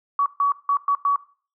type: tone bursts at uneven times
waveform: sine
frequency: 1132 Hz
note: C#6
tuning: 36 cents sharp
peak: -16 dBFS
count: 5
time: 0.19-0.26 / 0.4-0.52 / 0.69-0.77 / 0.88-0.95 / 1.05-1.16 s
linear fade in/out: 2 ms
effects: noise-tail reverb RT60 0.4 s tail -17 dB re dry